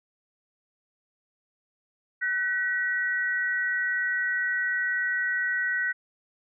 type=tone pair together; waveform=sine; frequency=1505 / 1918 Hz; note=F#6 / A#6; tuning=+29 / +49 cents; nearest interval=major third; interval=420 cents; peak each=-27 dBFS; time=2.21-5.93 s; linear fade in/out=20 ms; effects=none